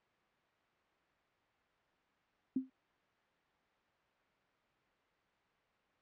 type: tone with exponential decay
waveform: sine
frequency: 261.6 Hz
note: C4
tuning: in tune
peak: -28 dBFS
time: 2.56-2.7 s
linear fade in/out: 5 ms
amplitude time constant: 30 ms
effects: white hiss -73 dBFS RMS until 6.01 s + low-pass 2000 Hz 12 dB/octave